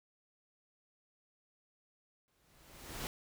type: noise with exponential growth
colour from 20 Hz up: pink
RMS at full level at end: -39 dBFS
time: 2.28-3.07 s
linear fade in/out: 0 ms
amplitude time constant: 170 ms
effects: none